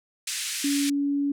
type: band-pass noise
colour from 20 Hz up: white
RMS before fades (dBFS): -31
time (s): 0.27-0.9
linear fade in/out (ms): 5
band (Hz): 1800 to 9500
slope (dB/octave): 24
type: tone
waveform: sine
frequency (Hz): 283.4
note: C#4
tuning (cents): +38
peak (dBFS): -22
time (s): 0.64-1.32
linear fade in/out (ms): 5
effects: none